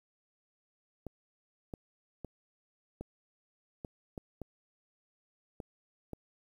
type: clicks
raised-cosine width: 2 ms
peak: -27 dBFS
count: 9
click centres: 1.067 / 1.738 / 2.247 / 3.01 / 3.848 / 4.178 / 4.417 / 5.602 / 6.133 s
effects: 10-bit